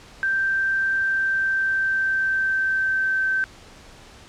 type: tone with pitch glide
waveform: sine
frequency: 1568 to 1548.2 Hz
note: G6 to G6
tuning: 0 to -22 cents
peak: -19 dBFS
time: 0.23-3.44 s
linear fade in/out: 0 ms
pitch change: -22 cents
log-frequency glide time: 1.02-3.28 s
effects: pink hiss -46 dBFS RMS until 4.28 s + low-pass 7000 Hz 12 dB/octave